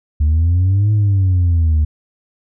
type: exponential two-way sweep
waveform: sine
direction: up then down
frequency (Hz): 73.42 to 107 to 75.2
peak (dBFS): -8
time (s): 0.2-1.85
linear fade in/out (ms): 10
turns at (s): 0.92
effects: tanh soft clip ceiling -9 dBFS